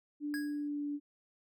sine tone with pitch glide, 293.7 to 290.2 Hz, D4 to D4, 0 to -21 cents, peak -34 dBFS, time 0.2-1 s, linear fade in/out 50 ms, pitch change -21 cents, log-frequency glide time 0.48-0.88 s
square tone with exponential decay, 1653 Hz, G#6, 9 cents flat, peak -37 dBFS, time 0.34-0.68 s, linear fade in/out 0 ms, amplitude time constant 73 ms
effects none

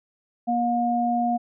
sine tone pair together, 238.6 / 715 Hz, A#3 / F5, +41 / +41 cents, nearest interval octave + perfect fifth, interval 1900 cents, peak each -24 / -22 dBFS, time 0.47-1.38 s, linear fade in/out 20 ms, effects none

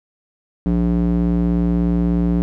square tone with band-pass filter, 58.27 Hz, A#1, in tune, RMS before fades -17 dBFS, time 0.66-2.42 s, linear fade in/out 0 ms, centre 220 Hz, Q 2.3, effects none

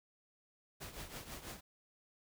pink noise with tremolo, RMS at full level -45 dBFS, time 0.8-1.61 s, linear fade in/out 20 ms, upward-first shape triangle, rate 6.1 Hz, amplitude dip 75%, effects none

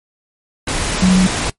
sine tone in noise, 185.3 Hz, F#3, 3 cents sharp, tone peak -8 dBFS, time 1.02-1.27 s, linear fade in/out 5 ms, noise pink, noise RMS -19 dBFS, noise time 0.67-1.5 s, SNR +8 dB, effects noise-tail reverb RT60 0.1 s tail -19 dB re dry + MP3 48 kbps

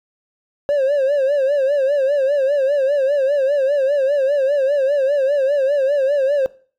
triangle tone with vibrato, 555 Hz, C#5, 2 cents sharp, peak -11 dBFS, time 0.69-6.46 s, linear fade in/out 0 ms, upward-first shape sine, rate 5 Hz, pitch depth 100 cents each way, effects noise-tail reverb RT60 0.4 s tail -20 dB re dry + tanh soft clip ceiling -8 dBFS

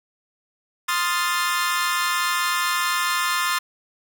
sawtooth chord, F dominant seventh, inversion second, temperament equal, 1046.5 / 1244.5 / 1396.9 / 1760 Hz, C6 / Eb6 / F6 / A6, 0 / 0 / 0 / 0 cents, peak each -21 / -23 / -24 / -23 dBFS, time 0.88-3.59 s, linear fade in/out 10 ms, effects none

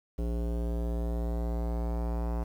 square tone with low-pass filter sweep, 58.27 Hz, A#1, in tune, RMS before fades -31 dBFS, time 0.18-2.44 s, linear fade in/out 10 ms, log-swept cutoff 470 to 890 Hz, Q 1.6, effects 9-bit

